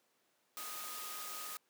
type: tone in noise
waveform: sine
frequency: 1244.5 Hz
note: D#6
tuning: in tune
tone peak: -49 dBFS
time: 0.57-1.57 s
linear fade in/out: 0 ms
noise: white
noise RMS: -45 dBFS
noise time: 0.57-1.57 s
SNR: -7 dB
effects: pink hiss -75 dBFS RMS until 1.69 s + high-pass 300 Hz 12 dB/octave